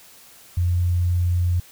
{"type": "tone", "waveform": "sine", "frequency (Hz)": 88.1, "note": "F2", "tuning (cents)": 16, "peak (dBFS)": -17, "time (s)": [0.57, 1.6], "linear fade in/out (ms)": 5, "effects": ["white hiss -48 dBFS RMS until 1.71 s"]}